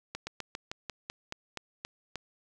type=slowing click train; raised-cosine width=0.2 ms; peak=-19 dBFS; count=11; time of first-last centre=0.15-2.157 s; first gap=120 ms; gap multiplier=1.11; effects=none